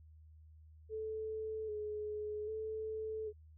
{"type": "tone with vibrato", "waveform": "sine", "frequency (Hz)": 429.7, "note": "A4", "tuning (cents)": -41, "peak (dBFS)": -38, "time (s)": [0.89, 3.33], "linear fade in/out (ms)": 50, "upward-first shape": "square", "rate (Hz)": 0.63, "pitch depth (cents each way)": 28, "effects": ["added 78 Hz sine -56 dBFS peak until 3.57 s"]}